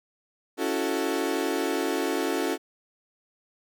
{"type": "chord", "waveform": "35% pulse", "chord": "F# minor seventh", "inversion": "second", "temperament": "equal", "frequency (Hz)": [277.2, 329.6, 370, 440], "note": ["C#4", "E4", "F#4", "A4"], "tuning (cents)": [0, 0, 0, 0], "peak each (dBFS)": -29, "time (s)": [0.57, 2.58], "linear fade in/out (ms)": 50, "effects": []}